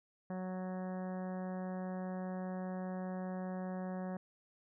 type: harmonic tone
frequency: 185 Hz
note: F#3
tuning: in tune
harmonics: 1 / 2 / 3 / 4 / 5 / 6 / 7 / 8 / 9 / 10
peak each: -39 / -50 / -46 / -49 / -56 / -57 / -62 / -63 / -59 / -63 dBFS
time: 0.3-4.17 s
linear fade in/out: 2 ms
effects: none